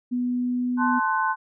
sine tone with pitch glide, 246.5 to 248.1 Hz, B3 to B3, -3 to +8 cents, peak -22 dBFS, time 0.11-1 s, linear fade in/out 20 ms, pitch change +11 cents, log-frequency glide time 0.22-0.85 s
sine chord, F# diminished, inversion first, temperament equal with one note detuned, 880 / 1046.5 / 1501.5 Hz, A5 / C6 / F#6, 0 / 0 / +25 cents, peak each -25 / -24 / -26 dBFS, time 0.77-1.36 s, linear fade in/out 50 ms
effects none

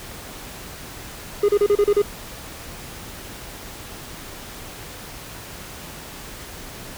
triangle tone bursts, 410 Hz, G#4, 22 cents flat, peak -11 dBFS, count 7, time 1.43-2.02 s, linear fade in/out 5 ms, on 56 ms, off 33 ms, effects pink hiss -37 dBFS RMS until 6.97 s

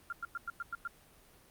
sine tone bursts, 1391 Hz, F6, 7 cents flat, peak -35 dBFS, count 7, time 0.1-0.875 s, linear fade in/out 2 ms, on 25 ms, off 100 ms, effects pink hiss -61 dBFS RMS until 1.5 s + Opus 32 kbps

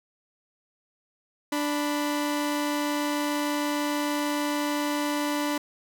sawtooth tone pair together, 293.7 / 987.8 Hz, D4 / B5, 0 / 0 cents, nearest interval octave + major sixth, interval 2100 cents, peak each -22 / -29 dBFS, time 1.52-5.58 s, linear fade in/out 5 ms, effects none

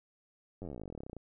slowing click train, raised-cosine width 2 ms, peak -30 dBFS, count 28, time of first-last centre 0.62-1.167 s, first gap 10 ms, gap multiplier 1.05, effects none

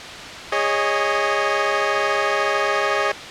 15% pulse chord, Ab suspended fourth, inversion none, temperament equal with one note detuned, 410.3 / 554.4 / 622.3 Hz, Ab4 / Db5 / Eb5, -21 / 0 / 0 cents, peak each -16 dBFS, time 0.52-3.12 s, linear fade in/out 5 ms, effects white hiss -32 dBFS RMS until 3.3 s + low-pass 4000 Hz 12 dB/octave

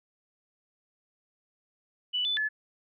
sine tone with pitch steps, 2967 / 3497 / 1721 Hz, F#7 / A7 / A6, +4 / -11 / -39 cents, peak -26 dBFS, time 2.13-2.49 s, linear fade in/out 20 ms, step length 120 ms, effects none

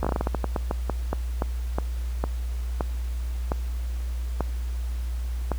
slowing click train, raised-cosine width 1 ms, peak -11 dBFS, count 21, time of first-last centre 0.03-5.517 s, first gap 16 ms, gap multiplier 1.25, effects added 60 Hz sine -26 dBFS peak until 5.58 s + pink hiss -48 dBFS RMS until 5.58 s

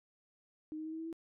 sine tone with pitch steps, 309.4 / 313.2 / 317 / 320.9 / 324.8 / 328.7 Hz, D#4 / D#4 / D#4 / E4 / E4 / E4, -10 / +11 / +32 / -46 / -26 / -5 cents, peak -39 dBFS, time 0.72-1.128 s, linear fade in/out 0 ms, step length 68 ms, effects none

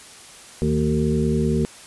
harmonic tone with a mistuned harmonic, 75.8 Hz, D#2, 45 cents flat, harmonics 1 / 2 / 3 / 5 / 6, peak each -26 / -22 / -22 / -25 / -28 dBFS, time 0.62-1.65 s, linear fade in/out 0 ms, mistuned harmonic 2, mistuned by +53 cents, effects white hiss -43 dBFS RMS until 1.86 s + resampled to 24000 Hz

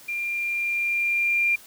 sine tone with level ramp, 2390 Hz, D7, 30 cents sharp, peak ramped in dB -26 to -18 dBFS, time 0.08-1.56 s, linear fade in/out 10 ms, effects white hiss -48 dBFS RMS until 1.66 s

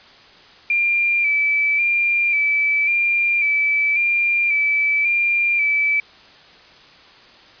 sine tone with vibrato, 2349 Hz, D7, in tune, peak -15 dBFS, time 0.7-6 s, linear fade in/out 2 ms, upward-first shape square, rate 0.92 Hz, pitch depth 30 cents each way, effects white hiss -46 dBFS RMS until 7.6 s + resampled to 11025 Hz

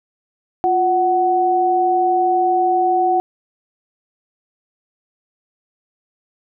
sine tone pair together, 351.9 / 744.6 Hz, F4 / F#5, +13 / +11 cents, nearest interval octave + minor second, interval 1298 cents, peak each -19 / -14 dBFS, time 0.64-3.2 s, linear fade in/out 0 ms, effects none

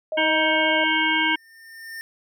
sine tone with vibrato, 624 Hz, D#5, 5 cents sharp, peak -24 dBFS, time 0.12-0.84 s, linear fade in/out 2 ms, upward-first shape sine, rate 15 Hz, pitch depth 12 cents each way
harmonic tone, 315.1 Hz, D#4, 22 cents sharp, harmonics 1 / 3 / 5 / 7 / 9 / 10, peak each -27 / -25 / -24 / -23 / -28 / -28 dBFS, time 0.17-1.36 s, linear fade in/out 10 ms
square tone with exponential growth, 1811 Hz, A6, 49 cents sharp, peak -32 dBFS, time 0.81-2.01 s, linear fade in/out 0 ms, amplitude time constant 260 ms
effects none

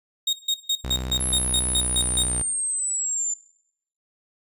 35% pulse tone bursts, 3729 Hz, A#7, in tune, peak -17 dBFS, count 10, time 0.27-2.23 s, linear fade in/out 5 ms, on 61 ms, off 150 ms
sawtooth tone with pitch glide, 63.6 to 61.93 Hz, C2 to B1, -48 to +5 cents, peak -24 dBFS, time 0.84-2.42 s, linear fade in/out 0 ms, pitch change -47 cents, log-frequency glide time 1.17-1.85 s
sine linear sweep, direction down, 11000 to 7100 Hz, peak -23 dBFS, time 1.2-3.34 s, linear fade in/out 5 ms
effects noise-tail reverb RT60 0.7 s tail -19 dB re dry + resampled to 32000 Hz

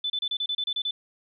sine tone bursts, 3506 Hz, A7, 7 cents flat, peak -25 dBFS, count 10, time 0.04-0.91 s, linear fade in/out 5 ms, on 60 ms, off 30 ms, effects none

